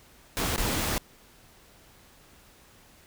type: noise with dropouts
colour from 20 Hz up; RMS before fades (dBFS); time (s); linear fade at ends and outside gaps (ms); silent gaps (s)
pink; -28; 0.37-0.98; 0; 0.561-0.579
effects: pink hiss -56 dBFS RMS until 3.06 s